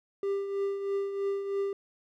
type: tone with tremolo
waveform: triangle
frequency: 396.5 Hz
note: G4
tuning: 20 cents sharp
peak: -24 dBFS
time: 0.23-1.73 s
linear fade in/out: 2 ms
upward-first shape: triangle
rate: 3.1 Hz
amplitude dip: 60%
effects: none